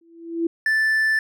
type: tone with exponential growth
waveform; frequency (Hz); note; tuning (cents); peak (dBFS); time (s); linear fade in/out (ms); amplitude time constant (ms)
sine; 333.9; E4; +22; -16; 0.01-0.47; 5; 100
type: tone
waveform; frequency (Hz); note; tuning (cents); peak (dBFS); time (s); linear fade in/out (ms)
triangle; 1760; A6; 0; -15; 0.66-1.19; 2
effects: none